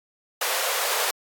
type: high-pass noise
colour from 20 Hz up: pink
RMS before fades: -25 dBFS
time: 0.41-1.11 s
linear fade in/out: 5 ms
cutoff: 460 Hz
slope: 48 dB/octave
effects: AAC 64 kbps